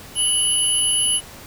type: tone pair together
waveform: sine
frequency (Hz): 2960 / 10548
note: F#7 / E9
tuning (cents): 0 / 0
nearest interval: octave + minor seventh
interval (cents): 2200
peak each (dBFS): -18 / -17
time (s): 0.15-1.21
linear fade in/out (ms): 50
effects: tanh soft clip ceiling -12 dBFS + pink hiss -40 dBFS RMS until 1.46 s